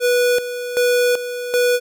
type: tone with tremolo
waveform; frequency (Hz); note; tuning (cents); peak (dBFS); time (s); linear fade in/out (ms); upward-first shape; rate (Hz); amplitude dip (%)
square; 489.9; B4; -14; -14; 0-1.8; 50; square; 1.3; 70
effects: none